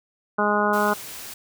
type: harmonic tone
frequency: 207.8 Hz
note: G#3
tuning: 1 cent sharp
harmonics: 1 / 2 / 3 / 4 / 5 / 6 / 7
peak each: -26 / -26 / -26 / -26 / -26 / -26 / -26 dBFS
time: 0.38-0.94 s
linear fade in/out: 10 ms
type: noise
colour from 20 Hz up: white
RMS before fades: -37 dBFS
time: 0.73-1.34 s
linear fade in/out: 5 ms
effects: none